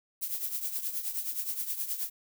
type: noise with tremolo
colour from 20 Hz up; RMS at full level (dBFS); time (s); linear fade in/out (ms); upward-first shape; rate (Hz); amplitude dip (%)
violet; -31; 0.21-2.1; 20; triangle; 9.5; 75
effects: none